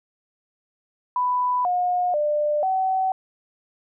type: tone with pitch steps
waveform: sine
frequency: 993 / 719 / 596 / 758 Hz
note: B5 / F#5 / D5 / F#5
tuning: +9 / -50 / +25 / +42 cents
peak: -19 dBFS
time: 1.16-3.12 s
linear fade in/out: 2 ms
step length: 490 ms
effects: none